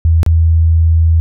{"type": "tone with dropouts", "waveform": "sine", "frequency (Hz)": 81.7, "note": "E2", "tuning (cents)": -15, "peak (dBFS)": -6, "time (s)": [0.05, 1.2], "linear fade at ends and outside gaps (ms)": 0, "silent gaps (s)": [0.231, 0.263], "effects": []}